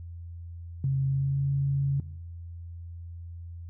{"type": "tone with pitch glide", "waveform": "sine", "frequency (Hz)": [135.3, 138.46], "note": ["C#3", "C#3"], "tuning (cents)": [-42, -2], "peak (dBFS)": -23, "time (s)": [0.84, 2], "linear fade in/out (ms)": 2, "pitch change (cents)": 40, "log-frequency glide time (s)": [1.03, 1.45], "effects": ["noise-tail reverb RT60 0.8 s tail -17 dB re dry", "added 85 Hz sine -38 dBFS peak until 3.69 s"]}